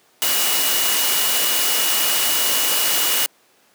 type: tone in noise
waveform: sine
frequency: 2907 Hz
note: F#7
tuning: 31 cents flat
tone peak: -25 dBFS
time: 0.22-3.26 s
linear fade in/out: 0 ms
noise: white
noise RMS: -19 dBFS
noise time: 0.22-3.26 s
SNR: -9 dB
effects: pink hiss -56 dBFS RMS until 3.74 s + high-pass 300 Hz 12 dB/octave